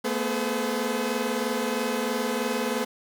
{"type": "tone cluster", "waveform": "sawtooth", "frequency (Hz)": [222.8, 245.9, 425.6, 511], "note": ["A3", "B3", "G#4", "C5"], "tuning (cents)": [22, -7, 42, -41], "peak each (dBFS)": -27, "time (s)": [0.04, 2.85], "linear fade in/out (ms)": 10, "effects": []}